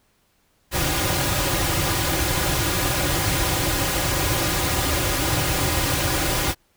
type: noise with comb filter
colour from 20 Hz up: pink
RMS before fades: -22 dBFS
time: 0.71-6.55 s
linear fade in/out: 50 ms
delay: 4.5 ms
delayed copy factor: -0.8
effects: pink hiss -64 dBFS RMS until 6.76 s